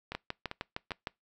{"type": "two click trains", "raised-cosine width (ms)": 0.3, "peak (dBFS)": [-21, -18], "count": [3, 7], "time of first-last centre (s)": [[0.12, 0.907], [0.15, 1.072]], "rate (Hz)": [2.54, 6.51], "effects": ["noise-tail reverb RT60 0.2 s tail -25 dB re dry"]}